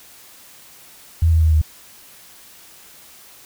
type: tone with pitch steps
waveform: sine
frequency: 82.41 / 80.81 / 79.24 / 77.69 Hz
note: E2 / E2 / D#2 / D#2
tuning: 0 / -34 / +32 / -2 cents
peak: -11 dBFS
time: 1.22-1.616 s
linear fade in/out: 5 ms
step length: 99 ms
effects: white hiss -45 dBFS RMS until 3.45 s